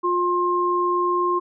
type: tone pair together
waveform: sine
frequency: 354.4 / 1062 Hz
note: F4 / C6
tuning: +25 / +25 cents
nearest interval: octave + perfect fifth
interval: 1900 cents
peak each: -22 / -20 dBFS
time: 0.03-1.4 s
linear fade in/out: 20 ms
effects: none